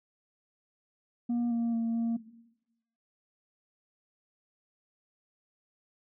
sine tone with pitch steps, 238.3 / 233.1 / 229.4 / 230.9 Hz, A#3 / A#3 / A#3 / A#3, +38 / 0 / -28 / -16 cents, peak -24 dBFS, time 1.29-2.17 s, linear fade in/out 10 ms, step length 220 ms, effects noise-tail reverb RT60 0.9 s tail -17 dB re dry + tanh soft clip ceiling -26 dBFS

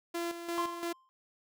sawtooth tone with tremolo, 341.3 Hz, F4, 40 cents flat, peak -29 dBFS, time 0.14-0.93 s, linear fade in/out 10 ms, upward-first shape square, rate 2.9 Hz, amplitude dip 60%
triangle tone with exponential decay, 1046.5 Hz, C6, in tune, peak -27 dBFS, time 0.58-1.09 s, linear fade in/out 0 ms, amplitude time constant 110 ms
effects none

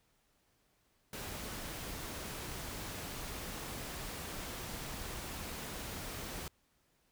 pink noise, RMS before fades -43 dBFS, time 1.13-6.48 s, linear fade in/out 2 ms, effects pink hiss -74 dBFS RMS until 7.11 s

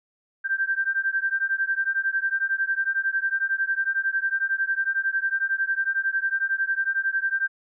sine beating tone pair, 1569 / 1580 Hz, G6 / G6, +1 / +13 cents, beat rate 11 Hz, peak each -25 dBFS, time 0.44-7.48 s, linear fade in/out 20 ms, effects none

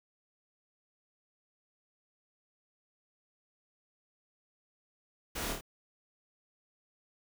pink noise with echo, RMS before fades -38 dBFS, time 5.35-5.53 s, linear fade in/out 10 ms, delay 27 ms, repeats 3, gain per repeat -3 dB, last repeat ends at 5.611 s, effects none

